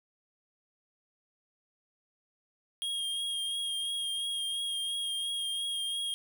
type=tone with vibrato; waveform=square; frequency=3248 Hz; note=G#7; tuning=39 cents flat; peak=-32 dBFS; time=2.82-6.14 s; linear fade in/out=0 ms; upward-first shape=triangle; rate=2.9 Hz; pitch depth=28 cents each way; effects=none